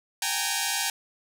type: tone cluster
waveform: 5% pulse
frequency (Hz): 772 / 828 / 923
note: G5 / G#5 / A#5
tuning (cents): -27 / -5 / -17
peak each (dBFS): -18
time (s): 0.22-0.9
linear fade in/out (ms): 2
effects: none